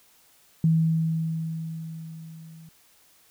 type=tone with level ramp; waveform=sine; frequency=161.8 Hz; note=E3; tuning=32 cents flat; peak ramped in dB=-16 to -44 dBFS; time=0.64-2.69 s; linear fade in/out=2 ms; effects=white hiss -59 dBFS RMS until 3.3 s